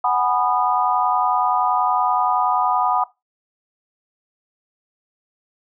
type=chord; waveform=sine; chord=G# minor seventh; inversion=third; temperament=equal with one note detuned; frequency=740 / 830.6 / 987.8 / 1228.8 Hz; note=F#5 / G#5 / B5 / D#6; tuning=0 / 0 / 0 / -22 cents; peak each=-20 / -24 / -21 / -22 dBFS; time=0.04-3.04 s; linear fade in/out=5 ms; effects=noise-tail reverb RT60 0.2 s tail -18 dB re dry